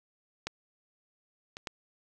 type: clicks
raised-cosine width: 0.2 ms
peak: -16 / -24 / -18 dBFS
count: 3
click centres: 0.47 / 1.569 / 1.672 s
effects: none